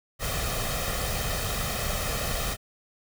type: noise with comb filter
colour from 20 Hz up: pink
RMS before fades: -29 dBFS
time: 0.19-2.57 s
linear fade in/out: 50 ms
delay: 1.6 ms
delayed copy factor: +0.65
effects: none